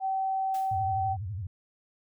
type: tone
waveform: sine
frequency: 768 Hz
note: G5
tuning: 36 cents flat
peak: -26 dBFS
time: 0-1.17 s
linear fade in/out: 50 ms
type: noise with exponential decay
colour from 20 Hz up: white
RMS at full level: -45 dBFS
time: 0.54-0.88 s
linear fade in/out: 5 ms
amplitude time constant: 73 ms
type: tone with vibrato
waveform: sine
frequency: 98.4 Hz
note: G2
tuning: 7 cents sharp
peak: -32 dBFS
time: 0.71-1.47 s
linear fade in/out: 5 ms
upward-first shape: sine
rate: 12 Hz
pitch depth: 220 cents each way
effects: none